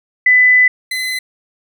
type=tone pair in turn; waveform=sine / 30% pulse; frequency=2000 / 2028 Hz; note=B6 / B6; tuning=+21 / +45 cents; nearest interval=unison; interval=24 cents; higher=second; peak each=-6 / -15 dBFS; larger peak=first; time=0.26-0.68 / 0.91-1.19 s; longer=first; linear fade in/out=5 ms; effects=none